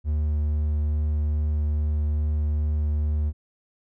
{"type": "tone", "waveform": "triangle", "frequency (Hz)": 75.2, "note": "D2", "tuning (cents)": 42, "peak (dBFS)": -19, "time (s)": [0.04, 3.33], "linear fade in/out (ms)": 50, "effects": []}